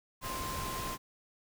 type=tone in noise; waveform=sine; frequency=1046.5 Hz; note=C6; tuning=in tune; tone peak=-39 dBFS; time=0.21-0.98 s; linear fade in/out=50 ms; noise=pink; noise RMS=-39 dBFS; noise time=0.21-0.98 s; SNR=-3 dB; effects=none